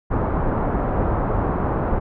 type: low-pass noise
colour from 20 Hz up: pink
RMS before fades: -21 dBFS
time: 0.1-2 s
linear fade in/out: 20 ms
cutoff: 1200 Hz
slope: 24 dB/octave
effects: none